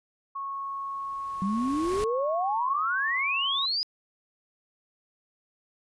sine tone, 1100 Hz, C#6, 14 cents flat, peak -31 dBFS, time 0.35-3.66 s, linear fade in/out 10 ms
pink noise with exponential growth, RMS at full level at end -36 dBFS, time 0.52-2.04 s, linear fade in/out 0 ms, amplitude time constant 330 ms
sine exponential sweep, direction up, 186.2 to 5040 Hz, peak -25 dBFS, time 1.42-3.83 s, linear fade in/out 0 ms
effects resampled to 24000 Hz

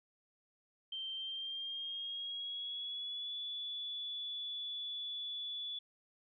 sine tone with pitch glide, 3136 to 3440 Hz, G7 to A7, 0 to -40 cents, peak -39 dBFS, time 0.92-5.79 s, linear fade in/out 5 ms, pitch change +160 cents, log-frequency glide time 1.14-3.35 s, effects none

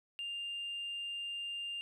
triangle tone with tanh clipping, 2800 Hz, F7, 4 cents sharp, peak -38 dBFS, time 0.19-1.81 s, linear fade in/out 0 ms, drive 5 dB, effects none

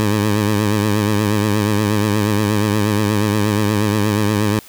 15% pulse tone with vibrato, 104.8 Hz, G#2, 16 cents sharp, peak -8 dBFS, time 0-4.59 s, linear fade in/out 0 ms, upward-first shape triangle, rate 8.4 Hz, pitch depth 79 cents each way, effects white hiss -42 dBFS RMS until 4.68 s

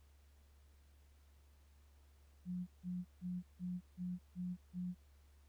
sine tone bursts, 179.6 Hz, F3, 49 cents sharp, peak -39 dBFS, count 7, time 2.45-4.95 s, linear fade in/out 50 ms, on 220 ms, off 160 ms, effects added 71 Hz sine -63 dBFS peak until 5.48 s + pink hiss -75 dBFS RMS until 5.48 s

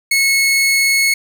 sawtooth tone, 2189 Hz, C#7, 22 cents flat, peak -8 dBFS, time 0.11-1.14 s, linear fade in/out 5 ms, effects none

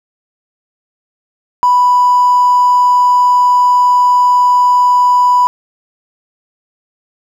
triangle tone with hard clipping, 987.8 Hz, B5, in tune, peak -6 dBFS, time 1.63-5.47 s, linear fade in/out 0 ms, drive 3 dB, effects none

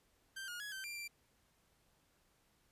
sawtooth tone with pitch steps, 1569 / 1433 / 1675 / 1551 / 2375 / 2358 Hz, G6 / F6 / G#6 / G6 / D7 / D7, +1 / +44 / +14 / -19 / +19 / +6 cents, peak -40 dBFS, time 0.36-1.08 s, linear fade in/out 10 ms, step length 120 ms, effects pink hiss -74 dBFS RMS until 2.71 s + resampled to 32000 Hz

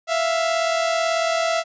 sawtooth tone pair together, 660.3 / 698.5 Hz, E5 / F5, +3 / 0 cents, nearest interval minor second, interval 97 cents, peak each -16 / -22 dBFS, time 0.07-1.64 s, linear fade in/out 50 ms, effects resampled to 16000 Hz

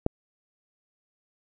click, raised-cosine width 2 ms, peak -9 dBFS, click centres 0.064 s, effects none

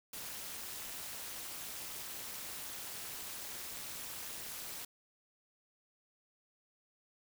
white noise with amplitude modulation, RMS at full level -41 dBFS, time 0.13-4.85 s, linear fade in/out 5 ms, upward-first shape sine, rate 242 Hz, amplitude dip 80%, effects none

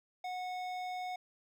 sine tone with hard clipping, 732 Hz, F#5, 19 cents flat, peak -39 dBFS, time 0.24-1.16 s, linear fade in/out 5 ms, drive 13 dB, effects none

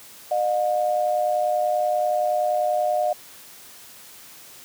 sine tone pair together, 607.6 / 718 Hz, D#5 / F5, -41 / +48 cents, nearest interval minor third, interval 289 cents, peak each -22 dBFS, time 0.31-3.13 s, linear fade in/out 5 ms, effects white hiss -45 dBFS RMS until 4.64 s + high-pass 80 Hz 12 dB/octave

